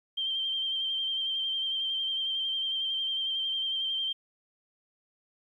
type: tone with vibrato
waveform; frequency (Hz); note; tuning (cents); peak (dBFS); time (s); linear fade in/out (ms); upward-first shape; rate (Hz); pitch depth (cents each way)
sine; 3151; G7; +8; -28; 0.17-4.13; 10; sine; 11; 25
effects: 11-bit